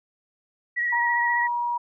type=tone with vibrato; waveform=sine; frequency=1920 Hz; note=B6; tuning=49 cents flat; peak=-22 dBFS; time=0.76-1.48 s; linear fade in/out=20 ms; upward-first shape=sine; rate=15 Hz; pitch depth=29 cents each way
type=tone with pitch glide; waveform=sine; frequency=948 to 956.8 Hz; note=A#5 to A#5; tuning=+29 to +45 cents; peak=-23 dBFS; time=0.92-1.78 s; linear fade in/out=10 ms; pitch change=+16 cents; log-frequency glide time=1.24-1.5 s
effects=none